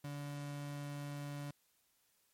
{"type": "tone", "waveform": "35% pulse", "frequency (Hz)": 144.1, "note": "D3", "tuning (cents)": -33, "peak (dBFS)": -40, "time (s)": [0.04, 1.51], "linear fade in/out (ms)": 5, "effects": ["white hiss -75 dBFS RMS until 2.33 s", "MP3 64 kbps"]}